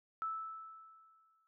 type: tone with exponential decay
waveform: sine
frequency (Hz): 1313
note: E6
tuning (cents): -7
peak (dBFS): -34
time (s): 0.22-1.47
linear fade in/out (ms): 0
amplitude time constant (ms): 270
effects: none